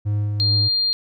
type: tone with tremolo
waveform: triangle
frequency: 103.83 Hz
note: G#2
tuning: in tune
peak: -16 dBFS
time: 0.05-0.69 s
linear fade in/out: 20 ms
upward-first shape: sine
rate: 2.5 Hz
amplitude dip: 30%
type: tone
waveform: sine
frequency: 4200 Hz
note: C8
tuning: 6 cents sharp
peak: -17 dBFS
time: 0.4-0.93 s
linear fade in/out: 0 ms
effects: none